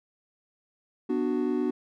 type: chord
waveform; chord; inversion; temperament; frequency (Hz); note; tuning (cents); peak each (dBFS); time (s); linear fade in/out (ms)
triangle; B minor; none; just; 246.9 / 296.3 / 370.4; B3 / D4 / F#4; 0 / +15 / +2; -27; 1.09-1.71; 10
effects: none